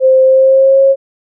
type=tone with pitch glide; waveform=sine; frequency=523.3 to 542.7 Hz; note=C5 to C#5; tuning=0 to -37 cents; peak=-4 dBFS; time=0-0.96 s; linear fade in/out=50 ms; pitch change=+63 cents; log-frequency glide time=0.24-0.81 s; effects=none